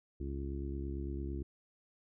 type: harmonic tone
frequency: 68.9 Hz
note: C#2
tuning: 10 cents flat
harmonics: 1 / 2 / 3 / 4 / 5 / 6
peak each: -38 / -46 / -49 / -46 / -44 / -54 dBFS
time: 0.2-1.43 s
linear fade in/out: 5 ms
effects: none